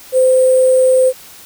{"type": "tone with sample-and-hold", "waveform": "sine", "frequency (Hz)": 515, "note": "C5", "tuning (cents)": -28, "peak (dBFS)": -7, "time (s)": [0.12, 1.13], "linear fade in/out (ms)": 50, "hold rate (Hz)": 8820, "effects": ["white hiss -38 dBFS RMS until 1.45 s"]}